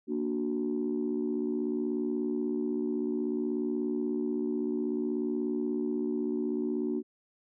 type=chord; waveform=sine; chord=Bb augmented; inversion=none; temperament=equal; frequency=233.1 / 293.7 / 370 Hz; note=Bb3 / D4 / F#4; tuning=0 / 0 / 0 cents; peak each=-32 / -32 / -32 dBFS; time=0.07-7.03 s; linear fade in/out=50 ms; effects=tanh soft clip ceiling -21 dBFS